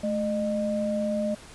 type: tone pair together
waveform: sine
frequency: 216.1 / 609.9 Hz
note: A3 / D#5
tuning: -31 / -35 cents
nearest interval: octave + tritone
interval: 1796 cents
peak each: -27 dBFS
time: 0.03-1.35 s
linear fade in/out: 10 ms
effects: pink hiss -47 dBFS RMS until 1.54 s + resampled to 24000 Hz